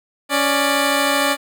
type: tone pair together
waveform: 10% pulse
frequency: 279.4 / 592 Hz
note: C#4 / D5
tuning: +14 / +14 cents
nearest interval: octave + minor second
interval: 1300 cents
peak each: -10 dBFS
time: 0.29-1.37 s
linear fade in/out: 50 ms
effects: none